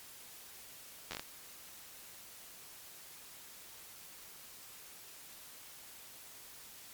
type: slowing click train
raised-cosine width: 0.2 ms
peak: -22 dBFS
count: 6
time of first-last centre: 1.11-1.195 s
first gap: 10 ms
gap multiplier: 1.27
effects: white hiss -53 dBFS RMS until 6.93 s + MP3 96 kbps